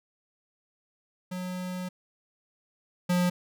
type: tone pair in turn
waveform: square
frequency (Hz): 182.3 / 178.45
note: F#3 / F3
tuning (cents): -25 / +38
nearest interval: unison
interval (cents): 37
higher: first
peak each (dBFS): -33 / -23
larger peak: second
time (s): 1.31-1.89 / 3.09-3.3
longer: first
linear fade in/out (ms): 10
effects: none